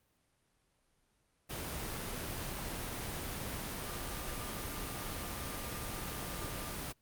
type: tone in noise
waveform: sine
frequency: 1200 Hz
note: D6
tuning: 37 cents sharp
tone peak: -49 dBFS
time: 3.85-6.76 s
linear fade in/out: 20 ms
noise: pink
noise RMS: -40 dBFS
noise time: 1.49-6.93 s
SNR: -12 dB
effects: pink hiss -75 dBFS RMS until 7.01 s + Opus 32 kbps